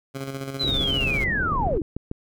15% pulse tone with tremolo, 136 Hz, C#3, 33 cents flat, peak -22 dBFS, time 0.14-1.25 s, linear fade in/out 20 ms, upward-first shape square, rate 15 Hz, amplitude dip 45%
sine linear sweep, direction down, 4106 to 254.4 Hz, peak -22 dBFS, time 0.59-1.82 s, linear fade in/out 20 ms
pink low-pass noise, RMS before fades -28 dBFS, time 0.63-1.78 s, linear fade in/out 5 ms, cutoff 380 Hz, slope 12 dB/octave
click train, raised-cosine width 3 ms, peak -16 dBFS, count 5, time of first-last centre 1.52-2.114 s, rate 6.73 Hz
effects none

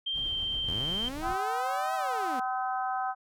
sine tone with pitch glide, 3165 to 3138 Hz, G7 to G7, +16 to +1 cents, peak -29 dBFS, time 0.06-1.09 s, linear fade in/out 10 ms, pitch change -15 cents, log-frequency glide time 0.25-0.32 s
brown noise with tremolo, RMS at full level -40 dBFS, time 0.13-1.37 s, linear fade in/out 50 ms, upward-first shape triangle, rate 7.8 Hz, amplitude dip 40%
sawtooth linear two-way sweep, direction up then down, 68.3 to 655 to 227.6 Hz, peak -32 dBFS, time 0.68-2.4 s, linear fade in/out 5 ms, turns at 1.95 s
harmonic tone, 255.1 Hz, C4, 44 cents flat, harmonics 3 / 4 / 5 / 6, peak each -30 / -38 / -35 / -40 dBFS, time 1.21-3.15 s, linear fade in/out 50 ms
effects none

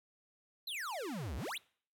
square exponential two-way sweep, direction down then up, 4255 to 58.27 to 4255 Hz, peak -39 dBFS, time 0.67-1.58 s, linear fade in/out 5 ms, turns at 1.36 s, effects noise-tail reverb RT60 0.5 s tail -24 dB re dry

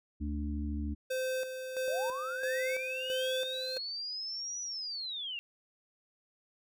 harmonic tone, 73.42 Hz, D2, in tune, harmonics 1 / 3 / 4, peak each -34 / -39 / -40 dBFS, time 0.2-0.95 s, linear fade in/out 20 ms
square tone with tremolo, 517 Hz, C5, 21 cents flat, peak -32 dBFS, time 1.1-3.78 s, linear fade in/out 10 ms, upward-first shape square, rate 1.5 Hz, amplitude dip 55%
sine linear two-way sweep, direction up then down, 545 to 5920 to 2716 Hz, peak -36 dBFS, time 1.88-5.39 s, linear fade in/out 0 ms, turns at 4.61 s
effects none

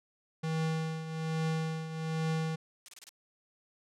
square tone with tremolo, 160 Hz, D#3, 49 cents sharp, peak -29 dBFS, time 0.43-2.56 s, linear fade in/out 10 ms, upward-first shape triangle, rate 1.2 Hz, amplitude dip 70%
blue noise bursts, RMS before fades -43 dBFS, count 5, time 2.86-3.092 s, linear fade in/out 0 ms, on 24 ms, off 28 ms
effects low-pass 7000 Hz 12 dB/octave

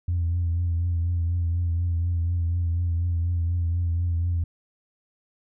sine tone with vibrato, 85.7 Hz, F2, 32 cents flat, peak -20 dBFS, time 0.08-4.44 s, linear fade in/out 5 ms, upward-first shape triangle, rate 4.1 Hz, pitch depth 50 cents each way, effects tanh soft clip ceiling -18 dBFS

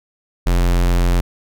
square tone, 43.85 Hz, F1, 8 cents sharp, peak -13 dBFS, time 0.46-1.21 s, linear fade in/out 10 ms, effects none

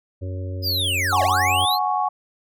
harmonic tone, 92.5 Hz, F#2, in tune, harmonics 1 / 3 / 4 / 5 / 6, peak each -26 / -38 / -40 / -43 / -39 dBFS, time 0.21-1.66 s, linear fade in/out 20 ms
square linear two-way sweep, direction down then up, 5080 to 528 to 4386 Hz, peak -21 dBFS, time 0.62-1.79 s, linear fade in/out 50 ms, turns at 1.23 s
sine chord, F# suspended second, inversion none, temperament equal, 740 / 830.6 / 1108.7 Hz, F#5 / G#5 / C#6, 0 / 0 / 0 cents, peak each -23 / -23 / -24 dBFS, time 1.12-2.09 s, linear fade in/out 10 ms
effects none

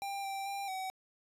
square tone with pitch steps, 794 / 783 / 795 / 758 Hz, G5 / G5 / G5 / F#5, +22 / -2 / +24 / +42 cents, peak -37 dBFS, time 0.02-0.9 s, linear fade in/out 0 ms, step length 220 ms, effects resampled to 32000 Hz + 13-bit

